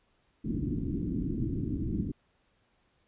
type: low-pass noise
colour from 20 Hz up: white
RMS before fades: -32 dBFS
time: 0.44-2.12 s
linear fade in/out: 10 ms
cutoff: 320 Hz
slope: 48 dB/octave
effects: pink hiss -71 dBFS RMS until 3.07 s + resampled to 8000 Hz